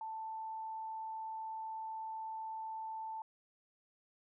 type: tone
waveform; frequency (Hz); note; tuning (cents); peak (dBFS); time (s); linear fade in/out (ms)
sine; 884; A5; +8; -40; 0.01-3.22; 2
effects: none